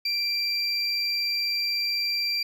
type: tone pair together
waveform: triangle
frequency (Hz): 2363 / 4719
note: D7 / D8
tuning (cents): +10 / +7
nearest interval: octave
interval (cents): 1197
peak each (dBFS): -29 / -24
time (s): 0.05-2.43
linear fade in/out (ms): 5
effects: none